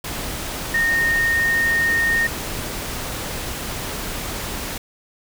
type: tone in noise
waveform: sine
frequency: 1843 Hz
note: A#6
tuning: 20 cents flat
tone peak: -16 dBFS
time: 0.74-2.27 s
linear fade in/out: 5 ms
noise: pink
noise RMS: -28 dBFS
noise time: 0.04-4.78 s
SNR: +9 dB
effects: none